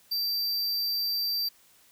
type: tone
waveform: square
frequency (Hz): 4683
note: D8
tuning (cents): -6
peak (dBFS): -27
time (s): 0.11-1.49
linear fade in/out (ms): 10
effects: white hiss -60 dBFS RMS until 1.91 s